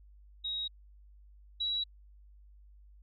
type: tone pair in turn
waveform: sine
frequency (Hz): 3798 / 3896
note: A#7 / B7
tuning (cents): +32 / -24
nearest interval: unison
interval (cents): 44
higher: second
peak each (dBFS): -33 / -30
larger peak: second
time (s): 0.44-0.68 / 1.6-1.84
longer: neither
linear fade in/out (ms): 10
effects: added 50 Hz sine -54 dBFS peak until 3.02 s